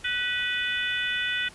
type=harmonic tone with a mistuned harmonic; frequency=496.9 Hz; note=B4; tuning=11 cents sharp; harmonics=3 / 4 / 5 / 6 / 7; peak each=-30 / -31 / -32 / -33 / -33 dBFS; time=0.04-1.49 s; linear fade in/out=10 ms; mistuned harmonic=4; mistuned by=-39 cents; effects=pink hiss -49 dBFS RMS until 1.54 s + resampled to 24000 Hz